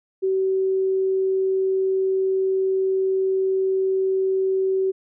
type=tone; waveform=sine; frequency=381.2 Hz; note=G4; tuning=48 cents flat; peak=-18 dBFS; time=0.22-4.92 s; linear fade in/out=20 ms; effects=none